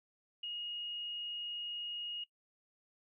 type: tone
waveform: sine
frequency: 2872 Hz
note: F7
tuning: 48 cents sharp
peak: -38 dBFS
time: 0.43-2.24 s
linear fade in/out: 5 ms
effects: noise-tail reverb RT60 0.1 s tail -21 dB re dry